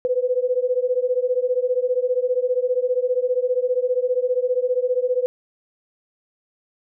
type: beating tone pair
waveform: sine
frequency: 493.9 / 508.9 Hz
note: B4 / C5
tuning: 0 / -48 cents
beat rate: 15 Hz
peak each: -21 dBFS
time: 0.05-5.26 s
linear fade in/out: 0 ms
effects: none